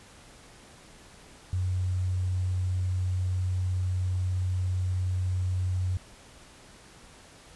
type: tone with quantisation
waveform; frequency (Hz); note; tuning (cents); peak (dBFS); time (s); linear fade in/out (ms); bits
sine; 92; F#2; -9; -25; 1.53-5.97; 0; 9
effects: pink hiss -52 dBFS RMS until 7.55 s + resampled to 24000 Hz